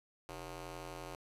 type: ring-modulated tone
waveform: 10% pulse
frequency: 172.6 Hz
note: F3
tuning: 20 cents flat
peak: -33 dBFS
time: 0.29-1.15 s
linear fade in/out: 0 ms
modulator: 213 Hz
effects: resampled to 32000 Hz